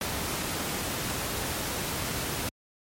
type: noise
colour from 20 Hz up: pink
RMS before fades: -31 dBFS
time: 0.01-2.49 s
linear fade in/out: 2 ms
effects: high-pass 60 Hz 12 dB/octave + MP3 64 kbps